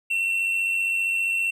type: tone with amplitude modulation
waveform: triangle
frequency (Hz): 2707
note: E7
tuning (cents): +45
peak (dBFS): -18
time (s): 0.1-1.51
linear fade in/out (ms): 10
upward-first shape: sine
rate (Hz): 95.2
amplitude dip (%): 40
effects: resampled to 32000 Hz